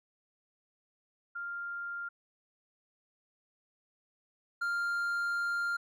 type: tone pair in turn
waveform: sine / triangle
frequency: 1397 / 1397 Hz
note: F6 / F6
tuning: 0 / 0 cents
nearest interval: unison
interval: 0 cents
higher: neither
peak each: -36 / -28 dBFS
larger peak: second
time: 1.35-2.09 / 4.61-5.77 s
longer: second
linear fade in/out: 10 ms
effects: none